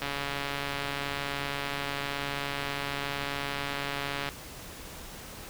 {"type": "click train", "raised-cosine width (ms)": 0.3, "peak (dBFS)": -16, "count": 603, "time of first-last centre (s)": [0.02, 4.29], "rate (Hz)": 141, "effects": ["pink hiss -44 dBFS RMS until 5.49 s"]}